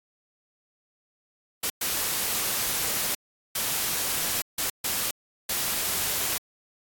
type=noise bursts at uneven times; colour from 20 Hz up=white; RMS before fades=-27 dBFS; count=6; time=1.63-1.7 / 1.81-3.15 / 3.55-4.42 / 4.58-4.7 / 4.84-5.11 / 5.49-6.38 s; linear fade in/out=5 ms; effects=AAC 64 kbps